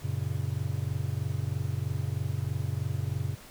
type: chord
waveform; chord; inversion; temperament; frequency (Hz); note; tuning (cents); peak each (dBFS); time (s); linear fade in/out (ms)
triangle; F# major; none; just; 92.5 / 115.62 / 138.75; F#2 / A#2 / C#3; 0 / -14 / +2; -31; 0.01-3.37; 50
effects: pink hiss -50 dBFS RMS until 3.5 s